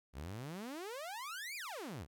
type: exponential two-way sweep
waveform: sawtooth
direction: up then down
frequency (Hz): 60.8 to 2489 to 60.8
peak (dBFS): -39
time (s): 0.13-2.07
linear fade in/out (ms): 50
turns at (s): 1.56
effects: none